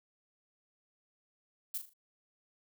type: noise with echo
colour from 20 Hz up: violet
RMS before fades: -36 dBFS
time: 1.74-1.78 s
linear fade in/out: 5 ms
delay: 39 ms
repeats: 4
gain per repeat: -8 dB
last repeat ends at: 1.936 s
effects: none